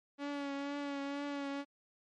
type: tone with vibrato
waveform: sawtooth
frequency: 282.7 Hz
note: C#4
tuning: 34 cents sharp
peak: -33 dBFS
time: 0.18-1.65 s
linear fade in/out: 50 ms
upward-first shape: triangle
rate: 2.1 Hz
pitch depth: 32 cents each way
effects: low-pass 4000 Hz 12 dB/octave + MP3 64 kbps